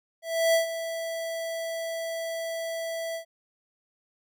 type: tone with ADSR envelope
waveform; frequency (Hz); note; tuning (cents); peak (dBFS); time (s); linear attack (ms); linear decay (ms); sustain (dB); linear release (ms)
square; 659.3; E5; 0; -19; 0.22-3.25; 320; 120; -12; 100
effects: none